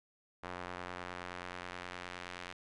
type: tone with band-pass filter sweep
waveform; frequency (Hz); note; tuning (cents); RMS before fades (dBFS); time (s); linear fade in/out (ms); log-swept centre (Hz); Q
sawtooth; 89.5; F2; +43; -45; 0.43-2.53; 10; 1200 to 2300; 0.86
effects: resampled to 24000 Hz